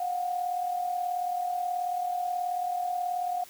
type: tone pair together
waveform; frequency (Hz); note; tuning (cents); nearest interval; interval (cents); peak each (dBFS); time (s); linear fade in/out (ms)
sine; 716.5 / 755; F5 / F#5; +44 / +35; minor second; 91; -28 / -36; 0-3.44; 5
effects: white hiss -51 dBFS RMS until 3.49 s